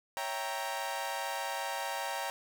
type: chord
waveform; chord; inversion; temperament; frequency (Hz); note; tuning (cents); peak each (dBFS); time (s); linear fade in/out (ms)
sawtooth; C# diminished seventh; none; equal; 554.4 / 659.3 / 784 / 932.3; C#5 / E5 / G5 / Bb5; 0 / 0 / 0 / 0; -38 / -39 / -35 / -34; 0.17-2.3; 0
effects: none